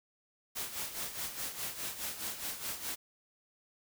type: noise with tremolo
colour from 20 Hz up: white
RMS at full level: -37 dBFS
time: 0.55-2.96 s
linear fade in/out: 20 ms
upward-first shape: sine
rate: 4.8 Hz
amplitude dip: 65%
effects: none